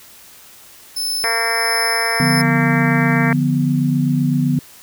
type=tone with tremolo; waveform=sawtooth; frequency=5260 Hz; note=E8; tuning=5 cents flat; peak=-16 dBFS; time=0.96-2.42 s; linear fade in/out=10 ms; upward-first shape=sine; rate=1.5 Hz; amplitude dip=35%
type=harmonic tone; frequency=229.1 Hz; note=A#3; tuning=30 cents flat; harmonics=2 / 3 / 4 / 5 / 6 / 7 / 8 / 9 / 10; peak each=-27 / -26 / -27 / -28 / -28 / -24 / -23 / -25 / -28 dBFS; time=1.24-3.33 s; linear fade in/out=0 ms
type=chord; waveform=sine; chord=B diminished; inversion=first; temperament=equal; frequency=146.83 / 174.61 / 246.9 Hz; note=D3 / F3 / B3; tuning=0 / 0 / 0 cents; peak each=-17 / -21 / -17 dBFS; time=2.2-4.59 s; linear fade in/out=2 ms
effects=white hiss -43 dBFS RMS until 4.82 s